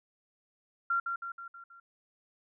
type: tone with echo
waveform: sine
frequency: 1378 Hz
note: F6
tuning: 24 cents flat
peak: -26 dBFS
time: 0.9-1 s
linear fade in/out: 5 ms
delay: 160 ms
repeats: 5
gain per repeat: -5 dB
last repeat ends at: 1.8 s
effects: none